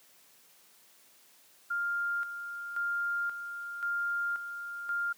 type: tone with tremolo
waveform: sine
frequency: 1400 Hz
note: F6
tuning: 4 cents sharp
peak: -29 dBFS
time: 1.7-5.13 s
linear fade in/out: 10 ms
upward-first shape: square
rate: 0.94 Hz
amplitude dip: 60%
effects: white hiss -61 dBFS RMS until 5.17 s + high-pass 150 Hz 12 dB/octave